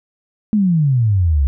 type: exponential sweep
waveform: sine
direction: down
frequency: 220 to 65.2 Hz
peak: -11 dBFS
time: 0.53-1.47 s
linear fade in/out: 0 ms
effects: none